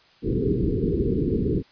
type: low-pass noise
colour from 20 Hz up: white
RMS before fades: -23 dBFS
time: 0.22-1.63 s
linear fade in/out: 50 ms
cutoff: 450 Hz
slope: 96 dB/octave
effects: white hiss -56 dBFS RMS until 1.71 s + resampled to 11025 Hz